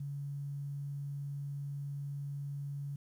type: tone with quantisation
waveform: sine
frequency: 141.7 Hz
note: C#3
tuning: 38 cents sharp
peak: -37 dBFS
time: 0-2.96 s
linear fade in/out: 5 ms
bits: 11
effects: none